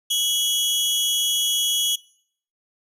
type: tone pair together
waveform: sawtooth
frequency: 2960 / 3322 Hz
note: F#7 / G#7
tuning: 0 / 0 cents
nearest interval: major second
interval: 200 cents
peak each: -23 / -17 dBFS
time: 0.1-1.96 s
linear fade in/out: 10 ms
effects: noise-tail reverb RT60 0.6 s tail -22 dB re dry + resampled to 32000 Hz